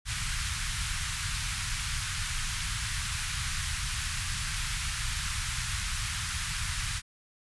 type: band-stop noise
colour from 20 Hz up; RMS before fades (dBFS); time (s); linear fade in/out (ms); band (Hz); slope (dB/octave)
pink; -32; 0.05-7.02; 50; 130 to 1300; 24
effects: resampled to 24000 Hz